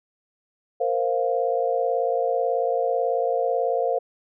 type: chord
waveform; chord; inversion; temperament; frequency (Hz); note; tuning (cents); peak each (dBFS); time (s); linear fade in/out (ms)
sine; Bb suspended second; none; just; 466.2 / 524.4 / 699.2; Bb4 / C5 / F5; 0 / +4 / +2; -25 / -24 / -25; 0.8-3.99; 10
effects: none